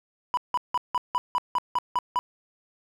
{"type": "tone bursts", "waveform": "triangle", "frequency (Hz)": 987.8, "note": "B5", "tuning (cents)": 0, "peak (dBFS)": -19, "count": 10, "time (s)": [0.34, 2.19], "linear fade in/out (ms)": 0, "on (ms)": 32, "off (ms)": 170, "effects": []}